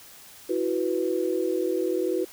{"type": "chord", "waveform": "sine", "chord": "E suspended second", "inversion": "none", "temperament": "equal", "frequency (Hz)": [329.6, 370, 493.9], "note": ["E4", "F#4", "B4"], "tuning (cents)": [0, 0, 0], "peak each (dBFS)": [-28, -26, -29], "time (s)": [0.49, 2.25], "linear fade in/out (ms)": 10, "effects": ["white hiss -48 dBFS RMS until 2.32 s"]}